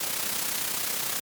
white noise with amplitude modulation, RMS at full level -27 dBFS, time 0-1.2 s, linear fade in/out 10 ms, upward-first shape sine, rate 31.2 Hz, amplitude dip 50%, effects high-pass 100 Hz 12 dB/octave + MP3 96 kbps

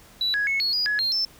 sine tone with pitch steps, 3943 / 1668 / 2195 / 4352 / 4901 / 1689 / 4199 / 5300 Hz, B7 / G#6 / C#7 / C#8 / D#8 / G#6 / C8 / E8, -4 / +7 / -18 / -33 / -27 / +29 / +5 / +9 cents, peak -20 dBFS, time 0.21-1.25 s, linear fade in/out 2 ms, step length 130 ms, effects tanh soft clip ceiling -17 dBFS + pink hiss -51 dBFS RMS until 1.39 s

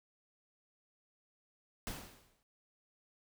pink noise with exponential decay, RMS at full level -40 dBFS, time 1.87-2.43 s, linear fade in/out 0 ms, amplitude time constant 120 ms, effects none

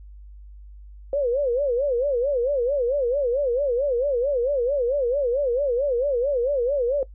sine tone with vibrato, 523.3 Hz, C5, in tune, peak -19 dBFS, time 1.13-7.03 s, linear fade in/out 2 ms, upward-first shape sine, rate 4.5 Hz, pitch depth 190 cents each way, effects noise-tail reverb RT60 0.1 s tail -19 dB re dry + added 50 Hz sine -40 dBFS peak until 7.14 s

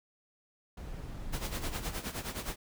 brown noise, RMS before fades -40 dBFS, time 0.77-1.93 s, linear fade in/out 5 ms
pink noise with tremolo, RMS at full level -36 dBFS, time 1.32-2.56 s, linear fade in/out 20 ms, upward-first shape sine, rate 9.6 Hz, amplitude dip 75%
effects none

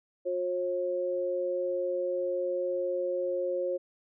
sine tone pair together, 359.5 / 538.6 Hz, F#4 / C#5, -50 / -50 cents, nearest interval perfect fifth, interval 700 cents, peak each -33 / -29 dBFS, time 0.25-3.78 s, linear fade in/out 20 ms, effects none

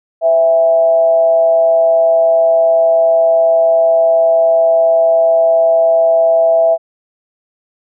sine tone with frequency modulation, 659.3 Hz, E5, in tune, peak -7 dBFS, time 0.21-6.78 s, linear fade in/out 50 ms, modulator 150 Hz, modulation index 0.34, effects none

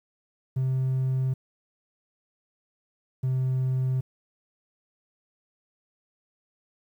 triangle tone pair in turn, 130.81 / 129.76 Hz, C3 / C3, 0 / -14 cents, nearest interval unison, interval 14 cents, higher first, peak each -20 dBFS, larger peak neither, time 0.56-1.34 / 3.23-4.01 s, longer neither, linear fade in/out 10 ms, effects tanh soft clip ceiling -17 dBFS + 10-bit

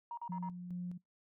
sine tone bursts, 945 Hz, A#5, 23 cents sharp, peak -39 dBFS, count 4, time 0.11-0.489 s, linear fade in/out 2 ms, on 64 ms, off 41 ms
sine tone with tremolo, 177.8 Hz, F3, 31 cents sharp, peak -37 dBFS, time 0.29-0.98 s, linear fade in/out 10 ms, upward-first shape square, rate 2.4 Hz, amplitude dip 45%
effects noise-tail reverb RT60 0.2 s tail -26 dB re dry + tanh soft clip ceiling -30 dBFS

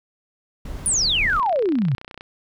brown noise, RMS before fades -31 dBFS, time 0.65-1.4 s, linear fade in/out 5 ms
sine exponential sweep, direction down, 9990 to 120 Hz, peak -17 dBFS, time 0.86-1.95 s, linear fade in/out 0 ms
click train, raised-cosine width 0.3 ms, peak -21 dBFS, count 29, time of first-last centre 1.3-2.209 s, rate 30.8 Hz
effects none

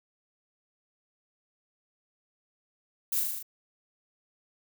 violet noise with echo, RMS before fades -29 dBFS, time 3.12-3.2 s, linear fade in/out 5 ms, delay 38 ms, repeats 6, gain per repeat -2 dB, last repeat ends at 3.428 s, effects none

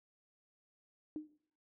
sine tone with exponential decay, 305.4 Hz, D#4, 32 cents flat, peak -35 dBFS, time 1.16-1.33 s, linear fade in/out 1 ms, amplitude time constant 35 ms, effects noise-tail reverb RT60 0.6 s tail -18 dB re dry

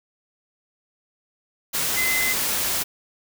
sine tone in noise, 2048 Hz, C7, 38 cents flat, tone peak -22 dBFS, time 1.96-2.34 s, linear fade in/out 20 ms, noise white, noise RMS -24 dBFS, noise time 1.73-2.84 s, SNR -1 dB, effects none

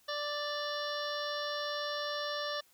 harmonic tone with a mistuned harmonic, 587.3 Hz, D5, in tune, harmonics 1 / 2 / 3 / 5 / 6 / 7 / 8 / 9, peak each -38 / -40 / -41 / -46 / -43 / -46 / -49 / -45 dBFS, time 0.08-2.61 s, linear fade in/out 10 ms, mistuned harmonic 9, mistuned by +63 cents, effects white hiss -66 dBFS RMS until 2.73 s

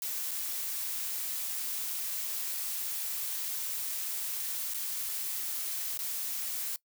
blue noise with dropouts, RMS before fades -35 dBFS, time 0.02-6.76 s, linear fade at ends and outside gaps 1 ms, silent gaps 0.31-0.314 / 4.737-4.744 / 5.975-5.99 s, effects noise-tail reverb RT60 0.1 s tail -21 dB re dry

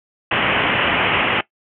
white low-pass noise, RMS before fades -18 dBFS, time 0.31-1.41 s, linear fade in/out 5 ms, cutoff 3100 Hz, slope 96 dB/octave, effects noise-tail reverb RT60 0.1 s tail -18 dB re dry + high-pass 80 Hz 12 dB/octave

